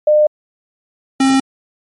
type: tone pair in turn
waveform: sine / square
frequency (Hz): 604 / 267.7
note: D5 / C4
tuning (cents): +48 / +40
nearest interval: octave + major second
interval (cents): 1408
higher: first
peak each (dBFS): -7 / -10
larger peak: first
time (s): 0.07-0.27 / 1.2-1.4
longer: neither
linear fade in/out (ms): 5
effects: MP3 48 kbps